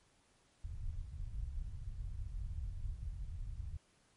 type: low-pass noise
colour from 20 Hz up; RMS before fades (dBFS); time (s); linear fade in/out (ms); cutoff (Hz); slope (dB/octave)
pink; -42; 0.64-3.77; 5; 100; 24
effects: pink hiss -71 dBFS RMS until 4.16 s + MP3 48 kbps

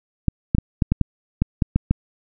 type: clicks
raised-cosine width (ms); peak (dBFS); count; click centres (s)
5; -4; 10; 0.283 / 0.549 / 0.584 / 0.822 / 0.92 / 1.013 / 1.42 / 1.622 / 1.76 / 1.91
effects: none

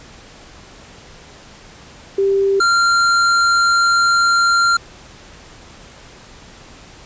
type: tone pair in turn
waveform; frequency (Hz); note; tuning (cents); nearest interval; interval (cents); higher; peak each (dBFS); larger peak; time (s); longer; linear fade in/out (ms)
sine / square; 392.8 / 1383.7; G4 / F6; +4 / -16; octave + minor seventh; 2180; second; -12; neither; 2.18-2.6 / 2.6-4.77; second; 5
effects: pink hiss -41 dBFS RMS until 7.05 s + resampled to 16000 Hz

